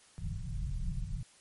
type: low-pass noise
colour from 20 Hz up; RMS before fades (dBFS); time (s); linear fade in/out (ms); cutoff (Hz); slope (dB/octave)
pink; -36; 0.18-1.23; 0; 180; 96
effects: white hiss -61 dBFS RMS until 1.4 s + MP3 48 kbps